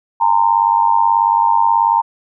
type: tone with amplitude modulation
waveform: sine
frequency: 922 Hz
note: A#5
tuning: 19 cents flat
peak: -6 dBFS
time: 0.2-2.02 s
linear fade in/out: 20 ms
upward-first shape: sine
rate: 98.4 Hz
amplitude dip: 85%
effects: none